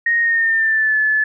sine tone with pitch glide, 1864.7 to 1729.8 Hz, A#6 to A6, 0 to -30 cents, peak -13 dBFS, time 0.06-1.24 s, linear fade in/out 5 ms, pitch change -130 cents, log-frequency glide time 0.21-0.97 s, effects none

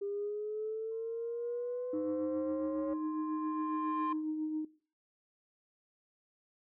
sine linear sweep, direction up, 399.7 to 554.4 Hz, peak -34 dBFS, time 0.01-2.94 s, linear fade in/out 10 ms
sine tone with exponential growth, 1046.5 Hz, C6, in tune, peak -30 dBFS, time 0.91-4.13 s, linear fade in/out 5 ms, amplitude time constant 700 ms
sine tone with tremolo, 310 Hz, D#4, 6 cents flat, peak -31 dBFS, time 1.93-4.65 s, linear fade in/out 5 ms, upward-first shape triangle, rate 7.3 Hz, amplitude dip 45%
effects noise-tail reverb RT60 0.4 s tail -19 dB re dry + tanh soft clip ceiling -27 dBFS

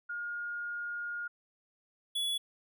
sine / square tone pair in turn, 1424 / 3400 Hz, F6 / G#7, +33 / +40 cents, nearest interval octave + minor third, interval 1507 cents, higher second, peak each -35 / -31 dBFS, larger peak second, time 0.09-1.28 / 2.15-2.38 s, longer first, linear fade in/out 10 ms, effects none

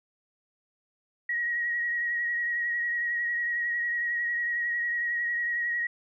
sine tone with vibrato, 1900 Hz, A#6, 33 cents sharp, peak -26 dBFS, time 1.29-5.87 s, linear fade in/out 5 ms, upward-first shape triangle, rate 11 Hz, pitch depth 30 cents each way, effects none

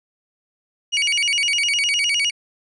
35% pulse tone with vibrato, 2546 Hz, D#7, 39 cents sharp, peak -15 dBFS, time 0.92-2.31 s, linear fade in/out 20 ms, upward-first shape square, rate 9.8 Hz, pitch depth 210 cents each way, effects resampled to 22050 Hz

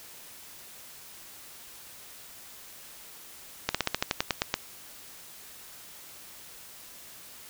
slowing click train, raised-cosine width 0.2 ms, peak -7 dBFS, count 11, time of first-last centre 3.69-4.541 s, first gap 56 ms, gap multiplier 1.09, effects white hiss -48 dBFS RMS until 7.49 s

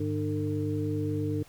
sine tone cluster, 102.5 / 151.8 / 301.5 / 452.6 Hz, G#2 / D#3 / D4 / A4, -22 / -42 / +46 / +49 cents, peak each -31 / -36 / -31 / -35 dBFS, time 0-1.43 s, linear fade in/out 5 ms, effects pink hiss -56 dBFS RMS until 1.48 s

